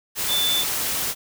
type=tone in noise; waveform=sine; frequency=3520 Hz; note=A7; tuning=in tune; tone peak=-20 dBFS; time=0.27-0.65 s; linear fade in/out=50 ms; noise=white; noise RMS=-25 dBFS; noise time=0.15-1.15 s; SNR=+2 dB; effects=none